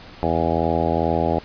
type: harmonic tone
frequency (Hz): 82.41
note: E2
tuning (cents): 0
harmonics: 1 / 2 / 3 / 4 / 5 / 6 / 7 / 8 / 9 / 10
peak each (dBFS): -27 / -27 / -27 / -27 / -27 / -27 / -27 / -27 / -27 / -27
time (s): 0.23-1.39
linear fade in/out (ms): 0
effects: pink hiss -42 dBFS RMS until 1.44 s + resampled to 11025 Hz